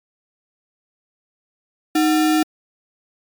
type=tone with sample-and-hold; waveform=sine; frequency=311.1 Hz; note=D#4; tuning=in tune; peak=-13 dBFS; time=1.95-2.43 s; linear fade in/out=5 ms; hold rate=1050 Hz; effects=MP3 96 kbps